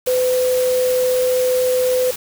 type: tone in noise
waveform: sine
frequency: 506 Hz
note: B4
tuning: 42 cents sharp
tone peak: -14 dBFS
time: 0.07-2.11 s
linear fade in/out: 5 ms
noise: white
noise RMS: -28 dBFS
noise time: 0.06-2.16 s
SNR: +11 dB
effects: none